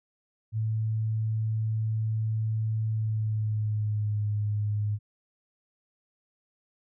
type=tone with pitch glide; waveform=sine; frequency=110 to 104.61 Hz; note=A2 to G#2; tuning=0 to +13 cents; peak=-25 dBFS; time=0.52-4.99 s; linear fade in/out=50 ms; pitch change=-87 cents; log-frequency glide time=2.9-4.24 s; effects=none